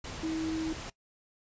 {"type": "tone in noise", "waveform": "sine", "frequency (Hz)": 320, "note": "D#4", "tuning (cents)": 49, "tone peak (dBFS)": -30, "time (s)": [0.23, 0.73], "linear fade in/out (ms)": 5, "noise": "pink", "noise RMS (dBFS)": -41, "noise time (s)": [0.04, 0.9], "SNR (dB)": 8, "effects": ["noise-tail reverb RT60 0.1 s tail -20 dB re dry", "resampled to 16000 Hz"]}